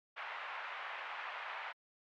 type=band-pass noise; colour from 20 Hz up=pink; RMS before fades=-44 dBFS; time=0.16-1.73 s; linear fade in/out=20 ms; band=790 to 2600 Hz; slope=24 dB/octave; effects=MP3 96 kbps